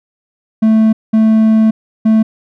triangle tone bursts at uneven times, 220 Hz, A3, in tune, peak -4 dBFS, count 3, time 0.62-0.93 / 1.13-1.71 / 2.05-2.23 s, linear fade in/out 10 ms, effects none

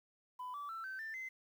sine tone with pitch steps, 1000 / 1155.4 / 1334.8 / 1542.2 / 1781.8 / 2059 Hz, B5 / D6 / E6 / G6 / A6 / C7, +21 / -29 / +21 / -29 / +21 / -28 cents, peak -40 dBFS, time 0.39-1.29 s, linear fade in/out 10 ms, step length 150 ms, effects tanh soft clip ceiling -39 dBFS + 11-bit

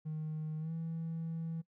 triangle tone with pitch glide, 155.56 to 163.86 Hz, D#3 to E3, 0 to -10 cents, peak -33 dBFS, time 0.05-1.62 s, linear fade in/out 20 ms, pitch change +90 cents, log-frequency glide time 0.59-0.72 s, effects noise-tail reverb RT60 0.1 s tail -22 dB re dry + tanh soft clip ceiling -32 dBFS

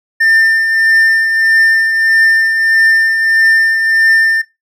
triangle tone with tremolo, 1797 Hz, A6, 36 cents sharp, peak -4 dBFS, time 0.2-4.42 s, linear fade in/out 10 ms, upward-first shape triangle, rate 1.6 Hz, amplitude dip 50%, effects noise-tail reverb RT60 0.2 s tail -18 dB re dry

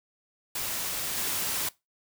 white noise with level steps, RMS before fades -32 / -30 dBFS, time 0.55-1.69 s, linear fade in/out 5 ms, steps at 1.16 s, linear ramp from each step 20 ms, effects noise-tail reverb RT60 0.2 s tail -20 dB re dry

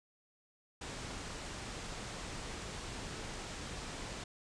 pink low-pass noise, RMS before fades -44 dBFS, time 0.81-4.24 s, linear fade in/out 5 ms, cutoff 8800 Hz, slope 48 dB/octave, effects none

